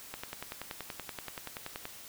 click train, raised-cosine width 0.3 ms, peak -22 dBFS, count 19, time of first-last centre 0.14-1.854 s, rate 10.5 Hz, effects white hiss -49 dBFS RMS until 2.08 s

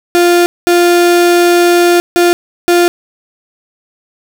35% pulse tone bursts at uneven times, 349.2 Hz, F4, in tune, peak -4 dBFS, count 4, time 0.15-0.46 / 0.67-2 / 2.16-2.33 / 2.68-2.88 s, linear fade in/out 0 ms, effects none

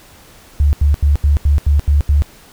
sine tone bursts, 72.4 Hz, D2, 24 cents flat, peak -8 dBFS, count 8, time 0.6-2.221 s, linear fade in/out 0 ms, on 130 ms, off 83 ms, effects pink hiss -43 dBFS RMS until 2.52 s

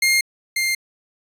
sawtooth tone pair in turn, 2124 / 2107 Hz, C7 / C7, +25 / +12 cents, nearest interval unison, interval 13 cents, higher first, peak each -11 / -15 dBFS, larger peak first, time 0.02-0.21 / 0.56-0.75 s, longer neither, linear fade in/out 5 ms, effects resampled to 32000 Hz

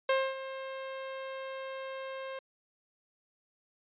sawtooth tone with ADSR envelope, 532 Hz, C5, 29 cents sharp, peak -20 dBFS, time 0.09-2.39 s, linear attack 4 ms, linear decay 250 ms, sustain -14 dB, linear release 3 ms, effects resampled to 8000 Hz

